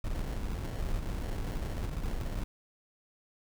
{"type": "noise with sample-and-hold", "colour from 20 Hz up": "brown", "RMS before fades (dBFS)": -34, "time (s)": [0.04, 2.44], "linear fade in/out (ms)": 5, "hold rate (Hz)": 1225, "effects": []}